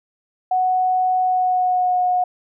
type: tone with pitch glide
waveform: sine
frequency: 740 to 726.4 Hz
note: F#5 to F#5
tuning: 0 to -32 cents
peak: -15 dBFS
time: 0.51-2.24 s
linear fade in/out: 5 ms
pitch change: -32 cents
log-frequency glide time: 1.21-2 s
effects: none